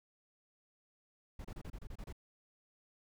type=noise bursts; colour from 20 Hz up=brown; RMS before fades=-45 dBFS; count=9; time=1.39-2.126 s; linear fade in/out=5 ms; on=56 ms; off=29 ms; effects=none